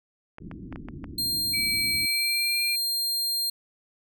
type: clicks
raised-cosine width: 0.5 ms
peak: -25 dBFS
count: 6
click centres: 0.384 / 0.514 / 0.726 / 0.759 / 0.886 / 1.042 s
type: low-pass noise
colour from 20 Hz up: white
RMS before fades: -40 dBFS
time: 0.4-2.06 s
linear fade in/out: 10 ms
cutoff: 320 Hz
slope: 48 dB/octave
type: tone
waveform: sawtooth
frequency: 4200 Hz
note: C8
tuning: 6 cents sharp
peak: -22 dBFS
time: 1.18-3.5 s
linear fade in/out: 5 ms
type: tone with pitch glide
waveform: sine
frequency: 2299 to 2386 Hz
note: D7 to D7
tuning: -37 to +27 cents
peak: -27 dBFS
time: 1.53-2.76 s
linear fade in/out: 10 ms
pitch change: +64 cents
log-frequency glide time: 1.99-2.61 s
effects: none

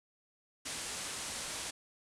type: low-pass noise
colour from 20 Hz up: white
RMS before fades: -41 dBFS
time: 0.65-1.71 s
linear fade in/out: 10 ms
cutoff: 10000 Hz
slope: 48 dB/octave
effects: none

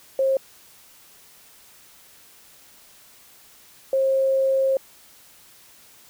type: tone pair in turn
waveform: sine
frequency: 535 / 535 Hz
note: C5 / C5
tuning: +38 / +38 cents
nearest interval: unison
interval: 0 cents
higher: neither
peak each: -17 dBFS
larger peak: neither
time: 0.19-0.37 / 3.93-4.77 s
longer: second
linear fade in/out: 2 ms
effects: white hiss -51 dBFS RMS until 6.09 s

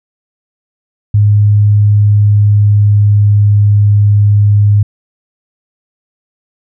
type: tone with pitch glide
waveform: sine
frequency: 103.83 to 103.11 Hz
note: G#2 to G#2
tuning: 0 to -12 cents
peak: -4 dBFS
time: 1.14-4.83 s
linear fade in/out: 5 ms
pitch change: -12 cents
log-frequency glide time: 1.75-3.57 s
effects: none

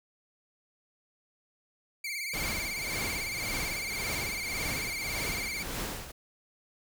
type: tone with vibrato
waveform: sawtooth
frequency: 2217 Hz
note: C#7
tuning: in tune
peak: -30 dBFS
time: 2.04-5.63 s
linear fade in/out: 5 ms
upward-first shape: sine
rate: 18 Hz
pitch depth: 100 cents each way
type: noise with tremolo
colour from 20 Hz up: pink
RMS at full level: -34 dBFS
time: 2.33-6.12 s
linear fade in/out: 10 ms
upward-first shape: triangle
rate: 1.8 Hz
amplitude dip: 75%
effects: none

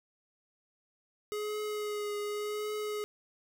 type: tone with vibrato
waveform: square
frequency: 418.8 Hz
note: G#4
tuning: 15 cents sharp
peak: -34 dBFS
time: 1.32-3.04 s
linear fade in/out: 0 ms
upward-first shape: triangle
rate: 0.88 Hz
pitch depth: 23 cents each way
effects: none

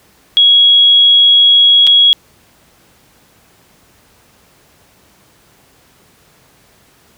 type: tone with dropouts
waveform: sine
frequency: 3322 Hz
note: G#7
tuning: in tune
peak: -4 dBFS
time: 0.37-2.13 s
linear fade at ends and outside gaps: 0 ms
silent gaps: 1.868-1.873 s
effects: pink hiss -49 dBFS RMS until 7.17 s + high-pass 60 Hz 12 dB/octave

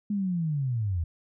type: linear sweep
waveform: sine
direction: down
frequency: 210 to 78.3 Hz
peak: -25 dBFS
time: 0.1-1.04 s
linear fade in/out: 5 ms
effects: none

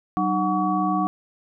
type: tone cluster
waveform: sine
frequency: 189.9 / 305.2 / 736 / 1132 Hz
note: F#3 / D#4 / F#5 / C#6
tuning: +45 / -33 / -9 / +36 cents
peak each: -25 dBFS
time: 0.17-1.07 s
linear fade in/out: 0 ms
effects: none

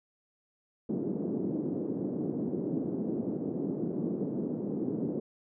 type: band-pass noise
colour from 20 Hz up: white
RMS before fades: -33 dBFS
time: 0.89-5.2 s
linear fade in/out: 5 ms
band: 170 to 360 Hz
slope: 24 dB/octave
effects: none

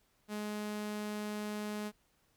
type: tone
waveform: sawtooth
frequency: 210 Hz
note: G#3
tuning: 19 cents sharp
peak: -33 dBFS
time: 0.28-1.92 s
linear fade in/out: 50 ms
effects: pink hiss -73 dBFS RMS until 2.36 s

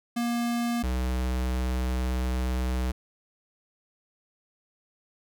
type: tone pair in turn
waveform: square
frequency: 237 / 63.03 Hz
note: A#3 / B1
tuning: +29 / +36 cents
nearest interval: octave + major seventh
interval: 2293 cents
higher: first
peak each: -26 dBFS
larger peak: neither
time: 0.16-0.83 / 0.83-2.92 s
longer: second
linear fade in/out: 10 ms
effects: none

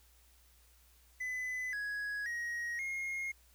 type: tone with pitch steps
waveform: triangle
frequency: 2008 / 1668 / 1888 / 2145 Hz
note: B6 / G#6 / A#6 / C7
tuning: +28 / +7 / +22 / +42 cents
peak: -34 dBFS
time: 1.2-3.32 s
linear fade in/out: 10 ms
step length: 530 ms
effects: added 60 Hz sine -64 dBFS peak until 3.54 s + white hiss -67 dBFS RMS until 3.54 s

